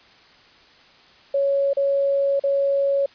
sine tone with dropouts, 556 Hz, C#5, 5 cents sharp, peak -17 dBFS, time 1.34-3.06 s, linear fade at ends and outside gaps 5 ms, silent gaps 1.733-1.769 / 2.396-2.437 s, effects white hiss -51 dBFS RMS until 3.14 s + resampled to 11025 Hz

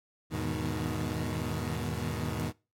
20% pulse chord, E major seventh, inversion none, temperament equal with one note detuned, 80.62 / 103.83 / 123.47 / 155.56 Hz, E2 / G#2 / B2 / D#3, -38 / 0 / 0 / 0 cents, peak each -32 dBFS, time 0.3-2.53 s, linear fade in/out 50 ms, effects noise-tail reverb RT60 0.3 s tail -24 dB re dry + AAC 64 kbps

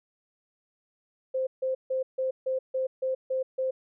sine tone bursts, 522 Hz, C5, 4 cents flat, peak -25 dBFS, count 9, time 1.34-3.71 s, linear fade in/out 10 ms, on 130 ms, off 150 ms, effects none

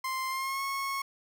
30% pulse tone with pitch glide, 1046.5 to 1094.7 Hz, C6 to C#6, 0 to -22 cents, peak -28 dBFS, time 0.04-1.02 s, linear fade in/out 5 ms, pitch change +78 cents, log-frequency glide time 0.28-0.62 s, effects none

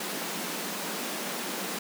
pink high-pass noise, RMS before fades -34 dBFS, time 0-1.79 s, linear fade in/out 5 ms, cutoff 170 Hz, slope 96 dB/octave, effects none

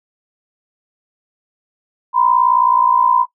sine tone pair together, 963 / 1022.1 Hz, B5 / C6, -44 / -41 cents, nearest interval minor second, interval 103 cents, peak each -13 dBFS, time 2.13-3.26 s, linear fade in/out 50 ms, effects noise-tail reverb RT60 0.1 s tail -18 dB re dry

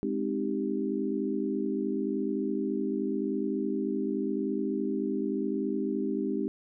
sine chord, Ab major seventh, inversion none, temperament equal, 207.7 / 261.6 / 311.1 / 392 Hz, Ab3 / C4 / Eb4 / G4, 0 / 0 / 0 / 0 cents, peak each -33 dBFS, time 0.03-6.48 s, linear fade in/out 0 ms, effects none

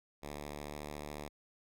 5% pulse tone with pitch glide, 73.42 to 74.1 Hz, D2 to D2, 0 to +16 cents, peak -31 dBFS, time 0.22-1.29 s, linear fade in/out 20 ms, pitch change +16 cents, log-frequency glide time 0.65-0.75 s, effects none

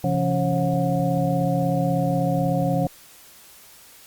sine tone cluster, 134.2 / 170.5 / 277.7 / 540 / 724 Hz, C3 / F3 / C#4 / C#5 / F#5, +44 / -41 / +3 / -45 / -38 cents, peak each -25 / -23 / -27 / -26 / -27 dBFS, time 0.04-2.87 s, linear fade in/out 2 ms, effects white hiss -48 dBFS RMS until 4.06 s + Opus 48 kbps

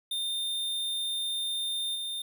square tone with level steps, 3624 Hz, A#7, 50 cents flat, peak -30 / -33 dBFS, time 0.11-2.22 s, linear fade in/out 5 ms, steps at 1.95 s, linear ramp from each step 5 ms, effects none

